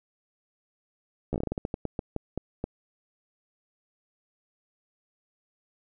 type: slowing click train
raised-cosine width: 2 ms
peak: -16 dBFS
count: 16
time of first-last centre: 1.33-2.641 s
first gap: 13 ms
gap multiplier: 1.24
effects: none